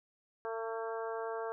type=harmonic tone with a mistuned harmonic; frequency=225.5 Hz; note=A3; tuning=43 cents sharp; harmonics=2 / 3 / 4 / 5 / 6 / 7; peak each=-38 / -42 / -44 / -46 / -48 / -49 dBFS; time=0.45-1.52 s; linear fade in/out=0 ms; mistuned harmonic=7; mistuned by=+16 cents; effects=none